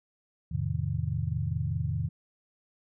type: chord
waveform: sine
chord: F dominant seventh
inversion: none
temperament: equal with one note detuned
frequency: 85.46 / 110 / 130.81 / 155.56 Hz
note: F2 / A2 / C3 / Eb3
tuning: -37 / 0 / 0 / 0 cents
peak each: -33 dBFS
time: 0.51-2.09 s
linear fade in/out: 10 ms
effects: none